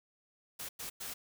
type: noise bursts at uneven times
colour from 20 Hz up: white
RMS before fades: -42 dBFS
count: 3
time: 0.59-0.69 / 0.79-0.9 / 1-1.14 s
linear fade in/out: 10 ms
effects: none